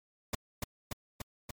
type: noise with echo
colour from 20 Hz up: pink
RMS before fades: -32 dBFS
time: 0.33-0.35 s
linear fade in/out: 5 ms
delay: 290 ms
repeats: 4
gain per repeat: -2 dB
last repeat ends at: 1.51 s
effects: MP3 96 kbps